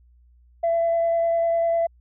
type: tone with vibrato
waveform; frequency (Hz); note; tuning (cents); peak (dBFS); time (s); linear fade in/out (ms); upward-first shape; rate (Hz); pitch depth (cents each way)
sine; 671; E5; +31; -17; 0.63-1.87; 10; sine; 10; 9
effects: tanh soft clip ceiling -15 dBFS + added 60 Hz sine -52 dBFS peak until 2 s